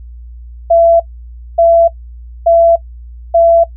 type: tone bursts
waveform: sine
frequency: 672 Hz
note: E5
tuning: 33 cents sharp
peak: -4 dBFS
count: 4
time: 0.7-3.64 s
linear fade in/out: 10 ms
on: 300 ms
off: 580 ms
effects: noise-tail reverb RT60 0.1 s tail -18 dB re dry + added 59 Hz sine -28 dBFS peak until 3.76 s